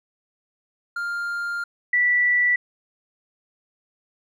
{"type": "tone pair in turn", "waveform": ["triangle", "sine"], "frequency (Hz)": [1400, 1962.3], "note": ["F6", "B6"], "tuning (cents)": [4, -12], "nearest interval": "tritone", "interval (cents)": 584, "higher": "second", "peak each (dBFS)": [-23, -16], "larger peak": "second", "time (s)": [[0.96, 1.64], [1.93, 2.56]], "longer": "first", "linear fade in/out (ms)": 5, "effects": []}